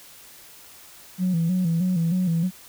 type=tone with vibrato; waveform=sine; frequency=174.61 Hz; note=F3; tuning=in tune; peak=-18 dBFS; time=1.18-2.51 s; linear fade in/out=50 ms; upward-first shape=square; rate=3.2 Hz; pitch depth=88 cents each way; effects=tanh soft clip ceiling -16 dBFS + white hiss -47 dBFS RMS until 2.68 s